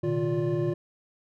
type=tone cluster; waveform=triangle; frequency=119.8 / 133.6 / 153.3 / 352.1 / 579 Hz; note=A#2 / C3 / D#3 / F4 / D5; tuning=+48 / +36 / -25 / +14 / -25 cents; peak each=-31 / -33 / -28 / -25 / -33 dBFS; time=0.03-0.74 s; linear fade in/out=10 ms; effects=none